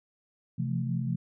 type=chord; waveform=sine; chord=F major seventh; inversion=second; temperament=equal with one note detuned; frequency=130.81 / 169.15 / 174.61 / 220 Hz; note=C3 / E3 / F3 / A3; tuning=0 / +45 / 0 / 0 cents; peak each=-30 / -34 / -36 / -35 dBFS; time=0.58-1.16 s; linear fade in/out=10 ms; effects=none